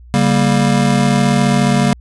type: chord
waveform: square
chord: G diminished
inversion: second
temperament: just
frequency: 141.12 / 196 / 235.2 Hz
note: Db3 / G3 / Bb3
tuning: +31 / 0 / +16 cents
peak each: -16 dBFS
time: 0.14-1.93 s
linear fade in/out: 0 ms
effects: added 60 Hz sine -36 dBFS peak until 2 s + resampled to 24000 Hz